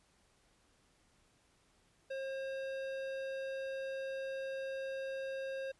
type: tone with hard clipping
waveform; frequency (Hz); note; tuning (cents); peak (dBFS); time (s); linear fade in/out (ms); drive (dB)
sine; 536; C5; +42; -40; 2.1-5.72; 10; 13
effects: pink hiss -71 dBFS RMS until 5.79 s + resampled to 24000 Hz